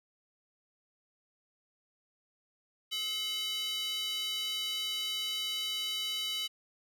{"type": "tone with high-pass filter", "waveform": "square", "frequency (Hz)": 428.4, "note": "A4", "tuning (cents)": -46, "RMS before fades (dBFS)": -35, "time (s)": [2.91, 6.48], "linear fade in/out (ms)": 20, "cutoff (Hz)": 3200, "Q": 5.2, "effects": []}